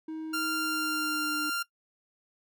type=tone with pitch glide; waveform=triangle; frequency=316.5 to 302.6 Hz; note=D#4 to D#4; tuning=+30 to -48 cents; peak=-32 dBFS; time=0.08-1.5 s; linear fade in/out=5 ms; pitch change=-78 cents; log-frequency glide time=0.52-1.34 s
type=tone; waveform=sawtooth; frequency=1390 Hz; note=F6; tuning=9 cents flat; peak=-25 dBFS; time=0.33-1.63 s; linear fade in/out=10 ms
effects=noise-tail reverb RT60 0.1 s tail -20 dB re dry